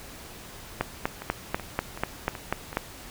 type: two click trains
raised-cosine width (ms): 0.5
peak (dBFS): -9 / -21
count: 9 / 5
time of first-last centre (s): 0.81-2.771 / 1.22-2.729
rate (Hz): 4.08 / 2.65
effects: pink hiss -44 dBFS RMS until 3.1 s